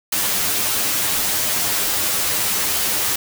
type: noise with comb filter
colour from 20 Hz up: white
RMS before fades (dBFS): -20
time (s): 0.12-3.16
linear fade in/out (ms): 5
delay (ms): 9.9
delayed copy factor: +0.7
effects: none